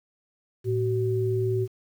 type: tone pair together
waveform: sine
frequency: 112.32 / 377.8 Hz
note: A2 / F#4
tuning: +36 / +36 cents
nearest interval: octave + major sixth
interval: 2100 cents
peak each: -25 dBFS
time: 0.64-1.68 s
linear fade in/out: 50 ms
effects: 9-bit